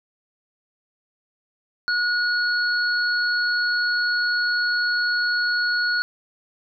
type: tone pair together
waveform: sine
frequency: 1452 / 4360 Hz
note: F#6 / C#8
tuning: -33 / -29 cents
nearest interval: octave + perfect fifth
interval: 1904 cents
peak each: -20 / -26 dBFS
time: 1.88-6.02 s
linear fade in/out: 0 ms
effects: none